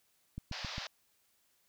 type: click train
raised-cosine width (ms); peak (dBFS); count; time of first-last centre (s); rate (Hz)
5; -28; 4; 0.38-0.781; 7.48
type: band-pass noise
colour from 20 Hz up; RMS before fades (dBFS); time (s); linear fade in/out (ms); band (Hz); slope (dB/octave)
white; -43; 0.52-0.87; 2; 550 to 5400; 48
effects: white hiss -73 dBFS RMS until 1.68 s